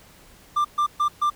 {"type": "tone bursts", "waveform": "triangle", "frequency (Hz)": 1187, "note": "D6", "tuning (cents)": 18, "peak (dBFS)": -16, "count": 4, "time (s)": [0.56, 1.302], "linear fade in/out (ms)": 10, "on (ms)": 88, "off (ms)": 130, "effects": ["pink hiss -51 dBFS RMS until 1.35 s"]}